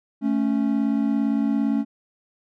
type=tone pair together; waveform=triangle; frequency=219.6 / 277.2 Hz; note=A3 / C#4; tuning=-3 / 0 cents; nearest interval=major third; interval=403 cents; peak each=-20 dBFS; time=0.21-1.85 s; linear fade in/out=50 ms; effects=none